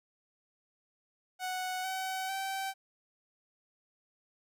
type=tone with pitch steps; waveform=sawtooth; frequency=740 / 756.4 / 773.2 Hz; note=F#5 / F#5 / G5; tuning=0 / +38 / -24 cents; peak=-30 dBFS; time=1.39-2.74 s; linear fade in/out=50 ms; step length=450 ms; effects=none